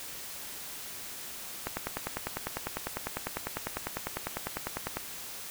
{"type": "click train", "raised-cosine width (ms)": 0.5, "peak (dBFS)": -16, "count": 34, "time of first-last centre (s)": [1.67, 4.97], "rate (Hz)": 10, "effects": ["white hiss -42 dBFS RMS until 5.5 s"]}